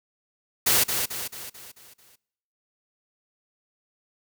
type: noise with echo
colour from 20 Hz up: white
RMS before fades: -20 dBFS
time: 0.66-0.84 s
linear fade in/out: 10 ms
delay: 220 ms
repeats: 6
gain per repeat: -6 dB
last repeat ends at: 2.16 s
effects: noise-tail reverb RT60 0.8 s tail -24 dB re dry

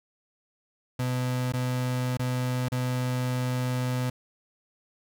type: tone with dropouts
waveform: 35% pulse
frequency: 126.1 Hz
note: B2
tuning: 36 cents sharp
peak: -24 dBFS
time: 0.99-4.1 s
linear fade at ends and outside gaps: 5 ms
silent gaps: 1.523-1.536 / 2.172-2.194 / 2.685-2.719 s
effects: none

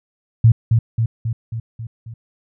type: tone with echo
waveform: sine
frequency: 113.8 Hz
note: A#2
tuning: 41 cents flat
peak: -6 dBFS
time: 0.44-0.52 s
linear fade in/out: 5 ms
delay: 270 ms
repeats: 6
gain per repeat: -4 dB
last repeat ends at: 2.14 s
effects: none

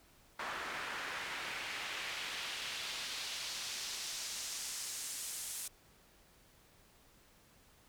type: noise with band-pass filter sweep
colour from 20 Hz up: pink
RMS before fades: -42 dBFS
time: 0.39-5.68 s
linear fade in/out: 5 ms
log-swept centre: 1400 to 9500 Hz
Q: 1.2
effects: pink hiss -65 dBFS RMS until 7.88 s

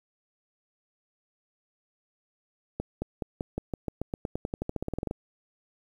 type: accelerating click train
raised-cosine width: 2 ms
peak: -17 dBFS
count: 23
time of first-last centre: 2.8-5.111 s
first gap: 220 ms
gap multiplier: 0.92
effects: 9-bit

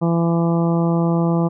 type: harmonic tone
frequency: 168.2 Hz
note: E3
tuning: 35 cents sharp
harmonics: 1 / 2 / 3 / 4 / 5 / 6 / 7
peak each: -16 / -22 / -26 / -28 / -30 / -32 / -33 dBFS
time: 0.01-1.49 s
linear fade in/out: 20 ms
effects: none

